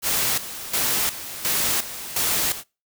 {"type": "noise with tremolo", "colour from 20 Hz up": "white", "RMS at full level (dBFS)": -22, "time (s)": [0.02, 2.64], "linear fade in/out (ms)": 50, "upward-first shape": "square", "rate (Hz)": 1.4, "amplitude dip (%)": 75, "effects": ["noise-tail reverb RT60 0.3 s tail -25 dB re dry"]}